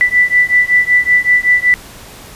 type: beating tone pair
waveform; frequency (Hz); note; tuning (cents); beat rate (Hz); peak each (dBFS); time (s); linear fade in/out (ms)
sine; 1975.5 / 1980.8; B6 / B6; 0 / +5; 5.3; -11; 0.01-1.74; 0
effects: pink hiss -35 dBFS RMS until 2.35 s + resampled to 32000 Hz